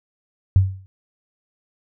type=tone with exponential decay; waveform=sine; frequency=95.2 Hz; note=F#2; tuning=50 cents sharp; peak=-7 dBFS; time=0.56-0.86 s; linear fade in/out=0 ms; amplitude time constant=65 ms; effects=none